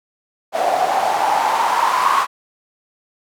white noise with band-pass filter sweep, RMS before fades -17 dBFS, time 0.52-2.27 s, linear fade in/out 50 ms, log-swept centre 660 to 1100 Hz, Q 7, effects none

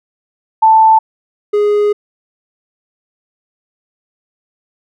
sine / triangle tone pair in turn, 883 / 414.9 Hz, A5 / G#4, +6 / -2 cents, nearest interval octave + minor second, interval 1308 cents, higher first, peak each -4 / -7 dBFS, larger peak first, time 0.62-0.99 / 1.53-1.93 s, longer second, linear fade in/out 10 ms, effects none

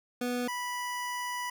25% pulse tone pair in turn, 245.8 / 983.2 Hz, B3 / B5, -8 / -8 cents, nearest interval 2 octaves, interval 2400 cents, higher second, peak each -26 / -29 dBFS, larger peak first, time 0.21-0.48 / 0.48-1.5 s, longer second, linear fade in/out 5 ms, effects none

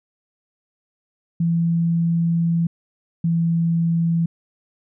sine tone pair in turn, 167.8 / 167 Hz, E3 / E3, +31 / +23 cents, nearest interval unison, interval 8 cents, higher first, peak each -16 / -16 dBFS, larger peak neither, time 1.4-2.67 / 3.24-4.26 s, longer first, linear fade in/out 5 ms, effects none

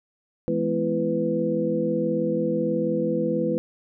sine tone cluster, 166.1 / 212.1 / 250.6 / 334.8 / 498.3 Hz, E3 / G#3 / B3 / E4 / B4, +13 / +37 / +25 / +27 / +15 cents, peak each -30 / -28 / -31 / -27 / -25 dBFS, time 0.48-3.58 s, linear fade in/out 0 ms, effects none

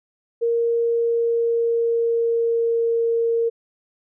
sine tone with pitch glide, 466.2 to 461.9 Hz, A#4 to A#4, 0 to -16 cents, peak -17 dBFS, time 0.41-3.5 s, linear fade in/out 20 ms, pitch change -16 cents, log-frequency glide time 0.79-3.02 s, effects none

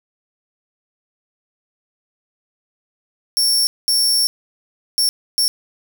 sawtooth tone bursts at uneven times, 5460 Hz, F8, 40 cents flat, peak -11 dBFS, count 4, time 3.37-3.67 / 3.88-4.27 / 4.98-5.09 / 5.38-5.48 s, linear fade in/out 0 ms, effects 7-bit

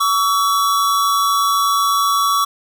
square tone pair together, 1132 / 1320.2 Hz, C#6 / E6, +36 / +2 cents, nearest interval minor third, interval 266 cents, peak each -15 / -22 dBFS, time 0-2.45 s, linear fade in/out 10 ms, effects none

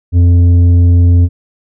sine tone with tanh clipping, 87.4 Hz, F2, 2 cents sharp, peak -5 dBFS, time 0.12-1.29 s, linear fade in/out 50 ms, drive 7 dB, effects none

